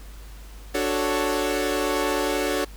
sawtooth chord, D major seventh, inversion none, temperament equal, 293.7 / 370 / 440 / 554.4 Hz, D4 / F#4 / A4 / C#5, 0 / 0 / 0 / 0 cents, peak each -24 dBFS, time 0.74-2.65 s, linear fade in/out 10 ms, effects added 50 Hz sine -39 dBFS peak until 2.76 s + pink hiss -49 dBFS RMS until 2.76 s

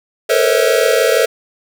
square tone cluster, 441.3 / 467.5 / 506 / 548 / 644 Hz, A4 / A#4 / B4 / C#5 / E5, +5 / +5 / +42 / -20 / -41 cents, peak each -18 dBFS, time 0.29-1.26 s, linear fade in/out 10 ms, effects none

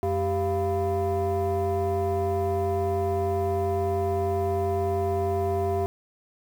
sine tone with frequency modulation, 392 Hz, G4, in tune, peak -21 dBFS, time 0.03-5.86 s, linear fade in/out 0 ms, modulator 301 Hz, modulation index 1.2, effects tanh soft clip ceiling -20 dBFS + 8-bit

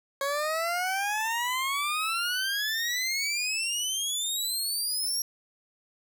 20% pulse exponential sweep, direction up, 547 to 5670 Hz, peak -22 dBFS, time 0.21-5.22 s, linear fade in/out 2 ms, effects none

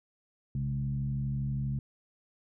sine tone with frequency modulation, 133.9 Hz, C3, 40 cents sharp, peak -29 dBFS, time 0.55-1.79 s, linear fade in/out 2 ms, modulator 72.5 Hz, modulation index 0.72, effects none

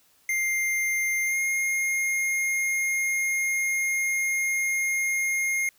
square tone with pitch glide, 2100 to 2134 Hz, C7 to C7, +6 to +34 cents, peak -24 dBFS, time 0.29-5.69 s, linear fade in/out 2 ms, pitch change +28 cents, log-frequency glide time 1.25-1.37 s, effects white hiss -62 dBFS RMS until 5.78 s

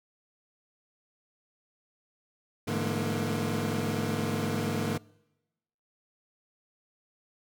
25% pulse tone cluster, 104.1 / 148.9 / 168.6 / 217.1 / 237.5 Hz, G#2 / D3 / E3 / A3 / A#3, +5 / +24 / +39 / -23 / +33 cents, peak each -31 / -31 / -34 / -31 / -30 dBFS, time 2.67-4.98 s, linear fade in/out 10 ms, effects noise-tail reverb RT60 1.0 s tail -25 dB re dry

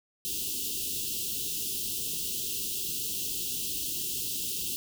white band-stop noise, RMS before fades -33 dBFS, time 0.25-4.76 s, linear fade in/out 0 ms, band 450 to 2700 Hz, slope 96 dB/octave, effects none

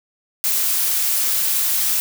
blue noise, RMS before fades -19 dBFS, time 0.44-2 s, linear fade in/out 0 ms, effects none

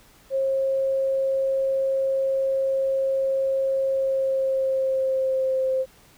sine tone with pitch glide, 537 to 524.1 Hz, C5 to C5, +45 to +3 cents, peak -20 dBFS, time 0.3-5.86 s, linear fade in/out 50 ms, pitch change -42 cents, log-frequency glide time 3.91-5.7 s, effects pink hiss -54 dBFS RMS until 6.17 s

